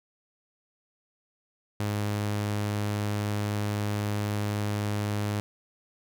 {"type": "tone", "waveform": "sawtooth", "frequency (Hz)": 103.83, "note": "G#2", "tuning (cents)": 0, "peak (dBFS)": -23, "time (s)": [1.8, 5.4], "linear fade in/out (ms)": 0, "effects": []}